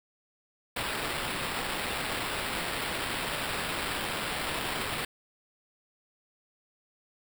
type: noise with sample-and-hold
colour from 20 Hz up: white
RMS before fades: -33 dBFS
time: 0.76-5.05 s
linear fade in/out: 5 ms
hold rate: 6300 Hz
effects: none